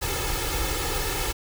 pink noise with comb filter, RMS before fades -27 dBFS, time 0.01-1.33 s, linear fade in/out 20 ms, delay 2.3 ms, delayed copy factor +1, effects none

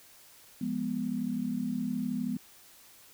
sine chord, F diminished, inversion none, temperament equal, 174.61 / 207.7 / 246.9 Hz, F3 / Ab3 / Cb4, 0 / 0 / 0 cents, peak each -38 / -34 / -32 dBFS, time 0.61-2.37 s, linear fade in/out 5 ms, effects white hiss -56 dBFS RMS until 3.13 s

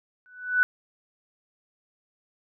sine tone with exponential growth, 1490 Hz, F#6, 12 cents sharp, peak -14 dBFS, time 0.26-0.63 s, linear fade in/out 0 ms, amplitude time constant 79 ms, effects none

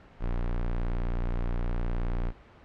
square tone, 29.57 Hz, A#0, 26 cents sharp, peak -27 dBFS, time 0.19-2.33 s, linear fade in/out 50 ms, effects pink hiss -53 dBFS RMS until 2.64 s + low-pass 2000 Hz 12 dB/octave

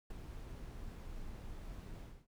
brown noise with ADSR envelope, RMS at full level -42 dBFS, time 0.1-2.27 s, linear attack 6 ms, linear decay 16 ms, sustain -5 dB, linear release 270 ms, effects none

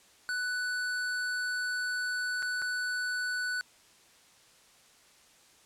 square tone with dropouts, 1488 Hz, F#6, 9 cents sharp, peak -31 dBFS, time 0.29-3.61 s, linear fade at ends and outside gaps 0 ms, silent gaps 2.423-2.427 / 2.618-2.622 s, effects white hiss -60 dBFS RMS until 5.65 s + low-pass 9000 Hz 12 dB/octave

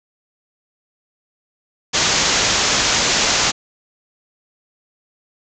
white low-pass noise, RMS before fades -17 dBFS, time 1.93-3.52 s, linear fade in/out 20 ms, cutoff 7200 Hz, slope 96 dB/octave, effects none

